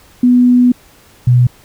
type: tone pair in turn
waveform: sine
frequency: 246.9 / 123.45 Hz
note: B3 / B2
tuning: 0 / 0 cents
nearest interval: octave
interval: 1200 cents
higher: first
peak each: -5 dBFS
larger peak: neither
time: 0.23-0.72 / 1.27-1.47 s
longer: first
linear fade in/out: 5 ms
effects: pink hiss -45 dBFS RMS until 1.64 s